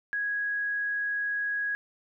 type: tone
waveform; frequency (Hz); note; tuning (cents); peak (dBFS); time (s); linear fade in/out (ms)
sine; 1659; G#6; -2; -27; 0.13-1.75; 0
effects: none